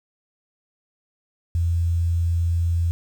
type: tone with quantisation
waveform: sine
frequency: 84.8 Hz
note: E2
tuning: 50 cents sharp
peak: -18 dBFS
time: 1.55-2.91 s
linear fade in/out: 0 ms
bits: 8
effects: none